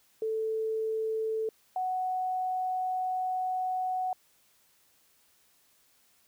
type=tone pair in turn; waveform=sine; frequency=441 / 741.7 Hz; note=A4 / F#5; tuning=+4 / +4 cents; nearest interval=major sixth; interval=900 cents; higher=second; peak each=-28 dBFS; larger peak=neither; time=0.22-1.49 / 1.76-4.13 s; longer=second; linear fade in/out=2 ms; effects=white hiss -66 dBFS RMS until 6.27 s